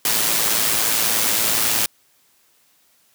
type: noise with amplitude modulation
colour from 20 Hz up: white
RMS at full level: -17 dBFS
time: 0.05-1.86 s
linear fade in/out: 2 ms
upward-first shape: sine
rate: 110 Hz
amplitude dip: 45%
effects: white hiss -59 dBFS RMS until 3.14 s + high-pass 80 Hz 12 dB/octave